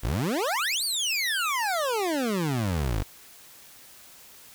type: exponential two-way sweep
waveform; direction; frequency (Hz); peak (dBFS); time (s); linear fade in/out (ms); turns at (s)
25% pulse; up then down; 46.39 to 4750 to 46.39; -21; 0.03-3.03; 10; 0.84
effects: white hiss -50 dBFS RMS until 4.54 s